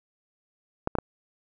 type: clicks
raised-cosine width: 1 ms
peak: -11 dBFS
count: 3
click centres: 0.874 / 0.953 / 0.986 s
effects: none